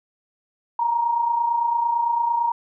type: tone pair together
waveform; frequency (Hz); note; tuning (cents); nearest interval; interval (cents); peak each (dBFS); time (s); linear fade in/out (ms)
sine; 913 / 941.9; A#5 / A#5; -36 / +18; minor second; 54; -27 / -19; 0.79-2.52; 5
effects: none